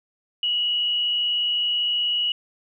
sine tone with frequency modulation, 2916 Hz, F#7, 26 cents flat, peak -20 dBFS, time 0.43-2.32 s, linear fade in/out 2 ms, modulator 97.2 Hz, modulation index 0.43, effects none

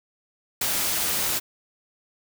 white noise with ADSR envelope, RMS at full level -22 dBFS, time 0.61-1.4 s, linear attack 7 ms, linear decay 3 ms, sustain -3 dB, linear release 26 ms, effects none

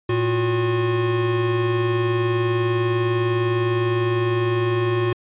square tone pair together, 113.39 / 360 Hz, A#2 / F#4, -47 / -47 cents, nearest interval octave + minor sixth, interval 2000 cents, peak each -23 / -21 dBFS, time 0.09-5.13 s, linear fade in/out 5 ms, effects resampled to 8000 Hz

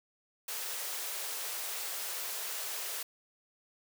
white high-pass noise, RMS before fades -38 dBFS, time 0.48-3.03 s, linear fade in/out 5 ms, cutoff 380 Hz, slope 48 dB/octave, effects none

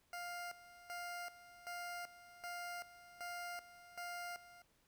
20% pulse tone with tremolo, 702 Hz, F5, 9 cents sharp, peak -39 dBFS, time 0.13-4.62 s, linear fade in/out 2 ms, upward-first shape square, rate 1.3 Hz, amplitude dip 80%, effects pink hiss -75 dBFS RMS until 4.87 s

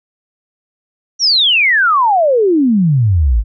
sine exponential sweep, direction down, 5920 to 48.65 Hz, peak -8 dBFS, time 1.19-3.44 s, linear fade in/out 50 ms, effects none

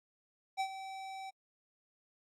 square tone with ADSR envelope, 770 Hz, G5, 31 cents flat, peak -31 dBFS, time 0.57-1.31 s, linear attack 33 ms, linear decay 73 ms, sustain -12 dB, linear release 19 ms, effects low-pass 7000 Hz 12 dB/octave + AAC 64 kbps

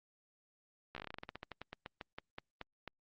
slowing click train, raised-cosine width 0.3 ms, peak -27 dBFS, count 23, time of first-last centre 0.95-2.877 s, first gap 14 ms, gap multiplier 1.15, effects low-pass 4000 Hz 12 dB/octave + Opus 48 kbps

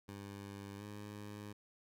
15% pulse tone with pitch glide, 99.9 to 103.6 Hz, G2 to G#2, +33 to -4 cents, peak -40 dBFS, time 0.08-1.53 s, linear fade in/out 10 ms, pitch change +63 cents, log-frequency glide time 0.77-0.83 s, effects none

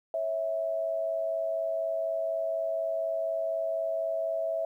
sine tone pair together, 550 / 654.1 Hz, C#5 / E5, -14 / -14 cents, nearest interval minor third, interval 300 cents, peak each -36 / -28 dBFS, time 0.14-4.65 s, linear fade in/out 2 ms, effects 11-bit

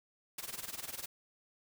white noise with tremolo, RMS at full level -40 dBFS, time 0.38-1.06 s, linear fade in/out 5 ms, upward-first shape sine, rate 20 Hz, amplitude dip 85%, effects none

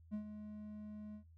triangle tone with ADSR envelope, 211.3 Hz, G#3, 30 cents sharp, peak -35 dBFS, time 0.11-1.24 s, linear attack 30 ms, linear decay 96 ms, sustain -9 dB, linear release 95 ms, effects noise-tail reverb RT60 0.2 s tail -17 dB re dry + added 82 Hz sine -59 dBFS peak until 1.37 s

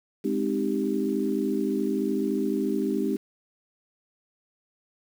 sine chord, Ab major seventh, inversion none, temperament equal, 207.7 / 261.6 / 311.1 / 392 Hz, Ab3 / C4 / Eb4 / G4, 0 / 0 / 0 / 0 cents, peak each -29 dBFS, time 0.24-3.17 s, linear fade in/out 10 ms, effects 8-bit

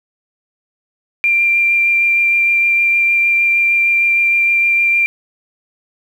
sine tone with vibrato, 2375 Hz, D7, 19 cents sharp, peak -10 dBFS, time 1.24-5.06 s, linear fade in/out 0 ms, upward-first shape sine, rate 6.5 Hz, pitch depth 10 cents each way, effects 7-bit

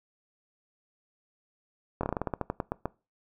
slowing click train, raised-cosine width 1 ms, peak -15 dBFS, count 14, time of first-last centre 2.01-2.856 s, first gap 23 ms, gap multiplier 1.16, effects noise-tail reverb RT60 0.3 s tail -22 dB re dry

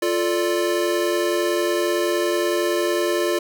square chord, D minor, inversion first, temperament equal, 349.2 / 440 / 587.3 Hz, F4 / A4 / D5, 0 / 0 / 0 cents, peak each -22 / -27 / -25 dBFS, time 0.02-3.39 s, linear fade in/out 5 ms, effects none

